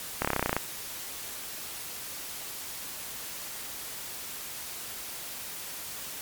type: slowing click train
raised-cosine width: 0.5 ms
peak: -10 dBFS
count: 12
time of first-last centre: 0.22-0.566 s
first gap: 27 ms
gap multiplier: 1.03
effects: white hiss -39 dBFS RMS until 6.21 s + MP3 96 kbps